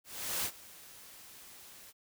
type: noise with ADSR envelope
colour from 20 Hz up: white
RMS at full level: -33 dBFS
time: 0.04-1.93 s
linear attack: 400 ms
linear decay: 70 ms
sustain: -20 dB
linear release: 39 ms
effects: none